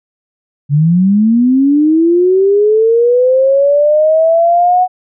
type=linear sweep; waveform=sine; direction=up; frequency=138.59 to 740 Hz; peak=-6 dBFS; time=0.69-4.88 s; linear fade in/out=50 ms; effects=none